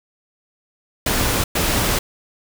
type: noise bursts at uneven times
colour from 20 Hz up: pink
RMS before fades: -19 dBFS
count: 2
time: 1.06-1.44 / 1.55-1.99 s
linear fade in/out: 5 ms
effects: none